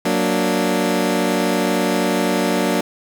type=chord; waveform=20% pulse; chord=Gb augmented; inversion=none; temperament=equal; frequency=185 / 233.1 / 293.7 Hz; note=Gb3 / Bb3 / D4; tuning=0 / 0 / 0 cents; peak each=-16 dBFS; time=0.05-2.81 s; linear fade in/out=5 ms; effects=none